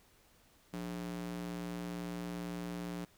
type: tone with high-pass filter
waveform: square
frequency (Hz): 58.9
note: A#1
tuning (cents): +19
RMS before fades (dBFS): -41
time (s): 0.73-3.05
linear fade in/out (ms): 5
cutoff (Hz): 200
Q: 1.9
effects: pink hiss -66 dBFS RMS until 3.17 s